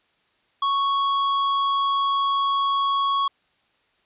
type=tone; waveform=square; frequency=1108.7 Hz; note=C#6; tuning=in tune; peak=-20 dBFS; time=0.62-3.28 s; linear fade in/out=5 ms; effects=white hiss -65 dBFS RMS until 4.05 s + resampled to 8000 Hz